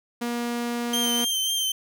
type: tone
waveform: sawtooth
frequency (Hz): 238.3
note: A#3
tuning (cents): +38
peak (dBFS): -22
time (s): 0.21-1.25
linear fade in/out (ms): 10
type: tone with vibrato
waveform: sawtooth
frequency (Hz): 3136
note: G7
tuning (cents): 0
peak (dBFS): -20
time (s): 0.93-1.72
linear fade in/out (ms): 5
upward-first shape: triangle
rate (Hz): 3.7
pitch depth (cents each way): 32
effects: none